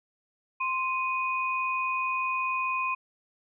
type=tone pair together; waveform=sine; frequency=1046.5 / 2489 Hz; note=C6 / D#7; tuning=0 / 0 cents; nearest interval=octave + minor third; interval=1500 cents; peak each=-28 / -30 dBFS; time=0.6-2.95 s; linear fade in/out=10 ms; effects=none